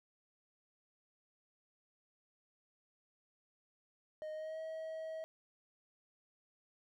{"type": "tone with pitch glide", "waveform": "triangle", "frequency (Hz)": [619, 639.4], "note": ["D#5", "D#5"], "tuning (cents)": [-9, 47], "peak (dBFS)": -39, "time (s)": [4.22, 5.24], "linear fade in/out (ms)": 0, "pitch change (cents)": 56, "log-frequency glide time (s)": [4.32, 4.6], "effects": []}